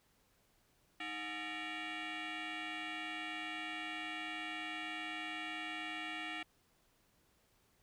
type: tone with frequency modulation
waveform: sine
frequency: 204.8 Hz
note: G#3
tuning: 24 cents flat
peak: -38 dBFS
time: 1-6.43 s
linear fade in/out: 5 ms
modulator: 518 Hz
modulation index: 5.6
effects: tanh soft clip ceiling -38 dBFS + pink hiss -73 dBFS RMS until 7.82 s